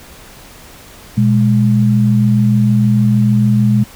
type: tone pair together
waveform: sine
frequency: 121.1 / 207.7 Hz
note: B2 / G#3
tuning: -34 / 0 cents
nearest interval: major sixth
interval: 934 cents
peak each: -11 dBFS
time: 1.17-3.84 s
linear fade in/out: 10 ms
effects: pink hiss -38 dBFS RMS until 3.95 s